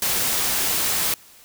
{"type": "noise", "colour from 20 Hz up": "white", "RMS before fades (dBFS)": -22, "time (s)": [0.02, 1.14], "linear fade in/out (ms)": 2, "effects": ["white hiss -49 dBFS RMS until 1.44 s"]}